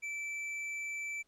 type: tone with hard clipping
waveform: sine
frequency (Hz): 2323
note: D7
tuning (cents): -20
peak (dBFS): -38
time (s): 0.02-1.23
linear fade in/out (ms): 20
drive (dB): 6
effects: pink hiss -75 dBFS RMS until 1.27 s + low-pass 11000 Hz 12 dB/octave